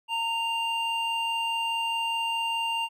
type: tone pair together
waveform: triangle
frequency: 916.4 / 2794 Hz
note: A#5 / F7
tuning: -30 / 0 cents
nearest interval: octave + perfect fifth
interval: 1930 cents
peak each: -27 dBFS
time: 0.08-2.89 s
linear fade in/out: 50 ms
effects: none